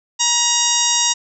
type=harmonic tone with a mistuned harmonic; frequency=951 Hz; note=A#5; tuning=34 cents sharp; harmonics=1 / 2 / 3 / 4 / 5 / 6 / 7 / 8; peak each=-24 / -29 / -24 / -21 / -26 / -19 / -21 / -23 dBFS; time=0.19-1.14 s; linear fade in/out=20 ms; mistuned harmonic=4; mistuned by=-19 cents; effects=none